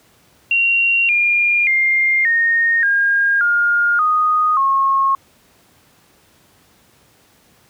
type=tone with pitch steps; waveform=sine; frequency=2753 / 2411 / 2111 / 1848.1 / 1618.1 / 1416.8 / 1240.6 / 1086.2 Hz; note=F7 / D7 / C7 / A#6 / G#6 / F6 / D#6 / C#6; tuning=-25 / +45 / +15 / -15 / -46 / +24 / -5 / -36 cents; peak=-12 dBFS; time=0.51-5.15 s; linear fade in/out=2 ms; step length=580 ms; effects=pink hiss -53 dBFS RMS until 7.69 s + high-pass 80 Hz 12 dB/octave